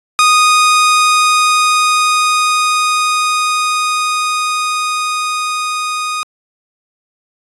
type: tone with level ramp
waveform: sawtooth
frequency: 1239 Hz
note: D#6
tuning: 8 cents flat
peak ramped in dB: -3 to -13 dBFS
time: 0.19-6.23 s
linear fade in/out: 0 ms
effects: resampled to 24000 Hz